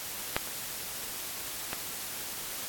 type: clicks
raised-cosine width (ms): 0.3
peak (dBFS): -10 / -23 / -16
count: 3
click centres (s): 0.365 / 0.474 / 1.731
effects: white hiss -38 dBFS RMS until 2.68 s + AAC 64 kbps